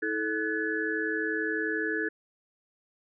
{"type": "tone cluster", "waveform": "sine", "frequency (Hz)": [323.5, 435, 1494, 1709], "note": ["E4", "A4", "F#6", "G#6"], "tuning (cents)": [-32, -20, 16, 49], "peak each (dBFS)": [-33, -33, -35, -31], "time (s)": [0.02, 2.09], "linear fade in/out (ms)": 10, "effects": []}